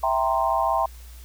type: chord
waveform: sine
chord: C dominant seventh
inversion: first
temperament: equal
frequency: 659.3 / 784 / 932.3 / 1046.5 Hz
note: E5 / G5 / Bb5 / C6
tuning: 0 / 0 / 0 / 0 cents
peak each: -25 dBFS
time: 0.03-0.86 s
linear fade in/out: 5 ms
effects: added 60 Hz sine -40 dBFS peak until 1.24 s + white hiss -51 dBFS RMS until 1.24 s